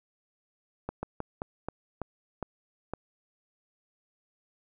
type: slowing click train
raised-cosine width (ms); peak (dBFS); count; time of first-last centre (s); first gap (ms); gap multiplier
1; -19; 8; 0.89-2.936; 140; 1.24
effects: none